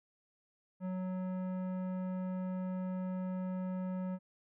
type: tone with tanh clipping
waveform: sine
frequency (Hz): 185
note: F#3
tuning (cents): 0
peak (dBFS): -37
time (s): 0.8-4.19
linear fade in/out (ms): 50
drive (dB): 14
effects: none